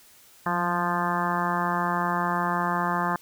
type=harmonic tone with a mistuned harmonic; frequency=174.61 Hz; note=F3; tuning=in tune; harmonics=1 / 2 / 3 / 4 / 5 / 6 / 7 / 8 / 9 / 10; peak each=-30 / -35 / -39 / -32 / -30 / -29 / -31 / -39 / -34 / -36 dBFS; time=0.46-3.16 s; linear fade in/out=2 ms; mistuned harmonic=1; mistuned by=+32 cents; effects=white hiss -54 dBFS RMS until 3.21 s